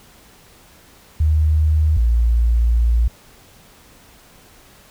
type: tone pair in turn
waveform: sine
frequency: 77.3 / 57.91 Hz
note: D#2 / A#1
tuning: -11 / -11 cents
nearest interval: perfect fourth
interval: 500 cents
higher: first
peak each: -12 dBFS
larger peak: neither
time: 1.2-1.97 / 1.97-3.08 s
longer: second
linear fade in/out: 5 ms
effects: pink hiss -48 dBFS RMS until 4.9 s